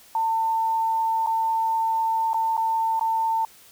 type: tone with dropouts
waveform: sine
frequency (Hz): 898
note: A5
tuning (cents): +35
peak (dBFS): -20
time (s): 0.15-3.45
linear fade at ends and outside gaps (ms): 2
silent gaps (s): 1.263-1.271 / 2.333-2.343 / 2.568-2.576 / 2.995-3.01
effects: white hiss -51 dBFS RMS until 3.71 s